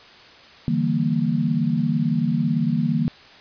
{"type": "chord", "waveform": "sine", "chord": "E half-diminished seventh", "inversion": "third", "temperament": "equal", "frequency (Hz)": [146.83, 164.81, 196, 233.1], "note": ["D3", "E3", "G3", "Bb3"], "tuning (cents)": [0, 0, 0, 0], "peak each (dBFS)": [-25, -23, -27, -22], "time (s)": [0.68, 3.08], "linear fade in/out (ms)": 0, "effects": ["white hiss -46 dBFS RMS until 3.4 s", "resampled to 11025 Hz"]}